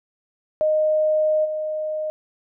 sine tone with level steps, 618 Hz, D#5, 12 cents flat, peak -16 / -23 dBFS, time 0.61-2.1 s, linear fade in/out 0 ms, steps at 1.44 s, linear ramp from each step 20 ms, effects none

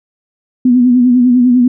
sine tone with vibrato, 247.6 Hz, B3, 5 cents sharp, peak -5 dBFS, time 0.65-1.68 s, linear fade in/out 5 ms, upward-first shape sine, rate 10 Hz, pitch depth 53 cents each way, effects none

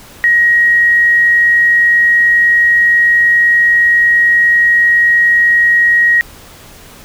sine tone, 1891 Hz, A#6, 24 cents sharp, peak -6 dBFS, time 0.24-6.21 s, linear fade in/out 0 ms, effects pink hiss -37 dBFS RMS until 7.04 s

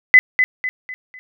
sine tone with echo, 2016 Hz, B6, 35 cents sharp, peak -3 dBFS, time 0.14-0.19 s, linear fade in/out 0 ms, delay 250 ms, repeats 4, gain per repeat -8 dB, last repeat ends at 1.19 s, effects none

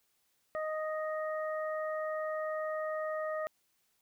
harmonic tone, 622.3 Hz, D#5, in tune, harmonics 1 / 2 / 3, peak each -34 / -40 / -44 dBFS, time 0.55-3.47 s, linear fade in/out 0 ms, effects white hiss -75 dBFS RMS until 4.01 s

